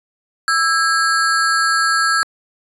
square ring-modulated tone, 1480 Hz, F#6, in tune, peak -11 dBFS, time 0.48-2.23 s, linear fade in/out 0 ms, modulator 155 Hz, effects resampled to 24000 Hz

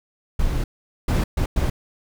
brown noise bursts at uneven times, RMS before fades -20 dBFS, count 4, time 0.39-0.64 / 1.08-1.24 / 1.37-1.46 / 1.56-1.7 s, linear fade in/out 5 ms, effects none

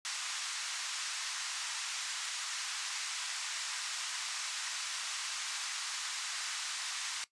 white band-pass noise, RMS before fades -39 dBFS, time 0.05-7.24 s, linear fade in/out 0 ms, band 1000 to 7500 Hz, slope 24 dB/octave, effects noise-tail reverb RT60 0.1 s tail -17 dB re dry + resampled to 24000 Hz

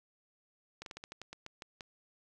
slowing click train, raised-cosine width 0.2 ms, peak -27 dBFS, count 11, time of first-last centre 0.82-1.808 s, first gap 42 ms, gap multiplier 1.18, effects none

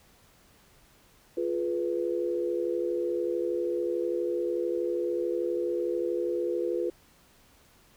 sine chord, F diminished, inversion none, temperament equal with one note detuned, 349.2 / 422.3 / 493.9 Hz, F4 / Ab4 / Cb5, 0 / +29 / 0 cents, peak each -29 / -34 / -31 dBFS, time 1.37-6.9 s, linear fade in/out 5 ms, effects pink hiss -60 dBFS RMS until 7.96 s

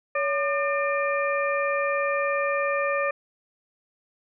harmonic tone with a mistuned harmonic, 600 Hz, D5, 37 cents sharp, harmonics 1 / 2 / 3 / 4, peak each -25 / -28 / -30 / -31 dBFS, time 0.15-3.11 s, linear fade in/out 5 ms, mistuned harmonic 1, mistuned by -110 cents, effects none

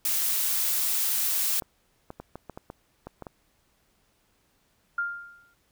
blue noise, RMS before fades -26 dBFS, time 0.05-1.6 s, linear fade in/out 2 ms
clicks, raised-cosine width 1 ms, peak -24 dBFS, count 10, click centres 1.622 / 2.104 / 2.2 / 2.356 / 2.497 / 2.575 / 2.701 / 3.07 / 3.223 / 3.268 s
sine tone with exponential decay, 1400 Hz, F6, 4 cents sharp, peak -23 dBFS, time 4.98-5.54 s, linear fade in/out 5 ms, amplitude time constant 120 ms
effects pink hiss -68 dBFS RMS until 5.71 s

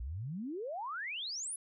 sine exponential sweep, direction up, 54.3 to 10840 Hz, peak -37 dBFS, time 0-1.56 s, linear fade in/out 5 ms, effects none

